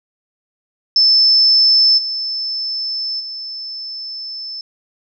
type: tone with level steps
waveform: sine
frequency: 5270 Hz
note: E8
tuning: 1 cent flat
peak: -8 / -19 / -25 dBFS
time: 0.96-4.61 s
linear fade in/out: 2 ms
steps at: 1.97 / 3.19 s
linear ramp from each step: 20 ms
effects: none